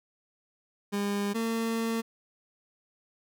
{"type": "tone pair in turn", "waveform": "30% pulse", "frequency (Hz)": [202.5, 227.3], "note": ["G#3", "A#3"], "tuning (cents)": [-43, -43], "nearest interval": "major second", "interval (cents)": 200, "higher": "second", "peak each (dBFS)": -25, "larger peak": "neither", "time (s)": [[0.92, 1.34], [1.34, 2.02]], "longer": "second", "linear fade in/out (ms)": 20, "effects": []}